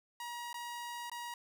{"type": "tone with dropouts", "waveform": "sawtooth", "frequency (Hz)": 954, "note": "A#5", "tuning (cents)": 40, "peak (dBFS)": -37, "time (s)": [0.2, 1.34], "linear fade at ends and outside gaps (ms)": 2, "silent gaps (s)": [[0.53, 0.542], [1.098, 1.116]], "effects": []}